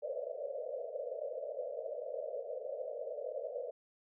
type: band-pass noise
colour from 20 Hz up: white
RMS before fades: -41 dBFS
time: 0.02-3.71 s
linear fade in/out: 10 ms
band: 470 to 630 Hz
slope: 96 dB/octave
effects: none